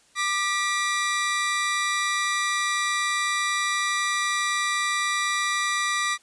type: tone pair together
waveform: sawtooth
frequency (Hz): 1188 / 1950.1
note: D6 / B6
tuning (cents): +20 / -22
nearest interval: major sixth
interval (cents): 858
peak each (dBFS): -22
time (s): 0.15-6.18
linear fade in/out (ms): 50
effects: white hiss -59 dBFS RMS until 6.22 s + resampled to 22050 Hz